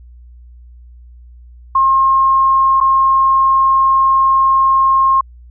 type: tone with dropouts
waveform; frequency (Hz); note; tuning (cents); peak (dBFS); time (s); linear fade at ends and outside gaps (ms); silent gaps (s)
sine; 1070; C6; +38; -8; 1.75-5.21; 5; 2.803-2.81
effects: added 60 Hz sine -36 dBFS peak until 5.5 s